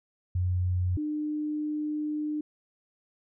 sine tone pair in turn, 90.5 / 301.6 Hz, F#2 / D4, -38 / +46 cents, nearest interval octave + major sixth, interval 2084 cents, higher second, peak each -24 / -28 dBFS, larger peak first, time 0.35-0.97 / 0.97-2.41 s, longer second, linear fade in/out 5 ms, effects none

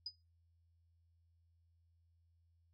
sine tone with exponential decay, 4978 Hz, D#8, in tune, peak -37 dBFS, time 0.06-0.16 s, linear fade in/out 5 ms, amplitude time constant 20 ms, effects noise-tail reverb RT60 0.3 s tail -23 dB re dry + added 84 Hz sine -70 dBFS peak until 2.73 s

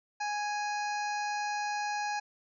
harmonic tone, 830.6 Hz, G#5, in tune, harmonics 1 / 2 / 3 / 5 / 6 / 7 / 8, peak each -32 / -38 / -42 / -46 / -48 / -49 / -50 dBFS, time 0.2-2.2 s, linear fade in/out 10 ms, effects none

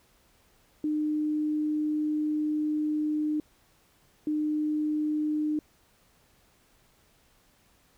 sine tone pair in turn, 303.6 / 303.6 Hz, D#4 / D#4, -42 / -42 cents, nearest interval unison, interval 0 cents, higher neither, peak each -25 dBFS, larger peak neither, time 0.84-3.4 / 4.27-5.59 s, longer first, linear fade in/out 2 ms, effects pink hiss -64 dBFS RMS until 7.97 s

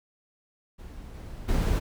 brown noise with level steps, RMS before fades -42 / -40 / -24 dBFS, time 0.78-1.8 s, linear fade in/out 20 ms, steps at 1.14 / 1.48 s, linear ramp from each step 10 ms, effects none

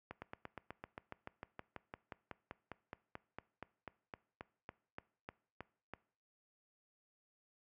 slowing click train, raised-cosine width 0.5 ms, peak -30 dBFS, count 30, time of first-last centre 0.11-5.936 s, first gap 110 ms, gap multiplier 1.04, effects noise-tail reverb RT60 0.5 s tail -21 dB re dry + high-pass 60 Hz 12 dB/octave

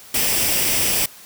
white noise with comb filter, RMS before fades -19 dBFS, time 0.14-1.06 s, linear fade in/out 5 ms, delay 0.37 ms, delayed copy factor +0.5, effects white hiss -43 dBFS RMS until 1.25 s

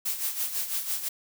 blue noise with tremolo, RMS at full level -28 dBFS, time 0.05-1.09 s, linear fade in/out 10 ms, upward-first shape sine, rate 6 Hz, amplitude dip 65%, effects none

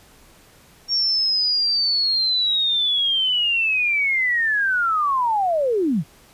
sine linear sweep, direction down, 5560 to 127.9 Hz, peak -17 dBFS, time 0.88-6.04 s, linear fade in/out 50 ms, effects pink hiss -51 dBFS RMS until 6.33 s + resampled to 32000 Hz

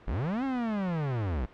45% pulse linear two-way sweep, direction up then down, 36 to 275.2 to 54.3 Hz, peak -28 dBFS, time 0.07-1.46 s, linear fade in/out 10 ms, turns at 0.44 s, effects pink hiss -53 dBFS RMS until 1.53 s + low-pass 2000 Hz 12 dB/octave

